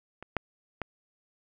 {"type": "clicks", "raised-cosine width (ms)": 0.5, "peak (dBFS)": [-27, -12, -17], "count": 3, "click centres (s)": [0.226, 0.367, 0.817], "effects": []}